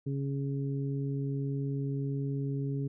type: harmonic tone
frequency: 138.59 Hz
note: C#3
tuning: in tune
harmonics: 1 / 2 / 3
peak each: -31 / -37 / -41 dBFS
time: 0.06-2.88 s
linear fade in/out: 10 ms
effects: none

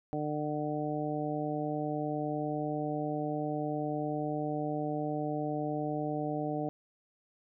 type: harmonic tone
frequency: 150.1 Hz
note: D3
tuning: 38 cents sharp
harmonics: 1 / 2 / 3 / 4 / 5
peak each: -38 / -35 / -39 / -38 / -38 dBFS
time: 0.13-6.69 s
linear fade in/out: 0 ms
effects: none

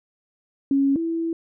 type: tone pair in turn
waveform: sine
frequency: 275.7 / 330.5 Hz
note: C#4 / E4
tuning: -9 / +5 cents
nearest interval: minor third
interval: 314 cents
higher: second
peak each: -16 / -22 dBFS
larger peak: first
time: 0.71-0.96 / 0.96-1.33 s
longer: second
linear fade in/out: 2 ms
effects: none

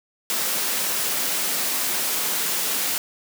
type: high-pass noise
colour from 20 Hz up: white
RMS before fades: -24 dBFS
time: 0.3-2.98 s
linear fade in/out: 0 ms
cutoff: 170 Hz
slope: 24 dB/octave
effects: none

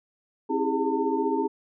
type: tone cluster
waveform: sine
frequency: 268 / 323.9 / 398.7 / 414.1 / 902 Hz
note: C4 / E4 / G4 / G#4 / A5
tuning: +42 / -30 / +29 / -5 / +43 cents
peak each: -29 dBFS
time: 0.49-1.48 s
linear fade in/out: 20 ms
effects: none

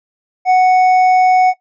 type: tone with hard clipping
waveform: triangle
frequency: 740 Hz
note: F#5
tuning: in tune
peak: -8 dBFS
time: 0.45-1.54 s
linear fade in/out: 50 ms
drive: 8 dB
effects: noise-tail reverb RT60 0.1 s tail -17 dB re dry + resampled to 16000 Hz

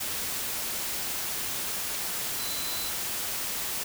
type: tone in noise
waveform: sine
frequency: 4024 Hz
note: B7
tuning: 32 cents sharp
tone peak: -37 dBFS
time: 2.39-2.9 s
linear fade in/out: 10 ms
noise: white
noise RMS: -32 dBFS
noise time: 0-3.84 s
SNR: -8 dB
effects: none

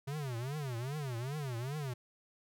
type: tone with vibrato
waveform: square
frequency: 133 Hz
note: C3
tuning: 29 cents sharp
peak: -37 dBFS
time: 0.07-1.94 s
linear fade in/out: 10 ms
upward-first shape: triangle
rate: 2.5 Hz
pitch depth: 290 cents each way
effects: none

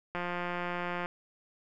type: click train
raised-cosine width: 0.5 ms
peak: -20 dBFS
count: 161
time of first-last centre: 0.15-1.059 s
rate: 176 Hz
effects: none

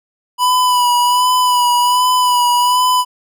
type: tone with vibrato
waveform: square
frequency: 987.8 Hz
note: B5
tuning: in tune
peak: -11 dBFS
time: 0.38-3.05 s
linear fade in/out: 50 ms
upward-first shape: sine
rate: 1.3 Hz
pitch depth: 30 cents each way
effects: none

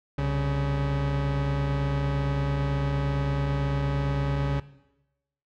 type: tone pair together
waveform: 40% pulse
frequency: 65.65 / 140.2 Hz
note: C2 / C#3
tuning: +6 / +20 cents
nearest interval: octave + minor second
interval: 1314 cents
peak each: -30 / -24 dBFS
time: 0.18-4.6 s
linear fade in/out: 5 ms
effects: noise-tail reverb RT60 0.9 s tail -17 dB re dry + low-pass 3000 Hz 12 dB/octave

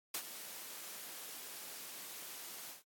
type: noise with ADSR envelope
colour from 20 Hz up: white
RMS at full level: -37 dBFS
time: 0.14-2.83 s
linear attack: 5 ms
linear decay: 70 ms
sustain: -11 dB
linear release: 140 ms
effects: high-pass 200 Hz 12 dB/octave + AAC 64 kbps

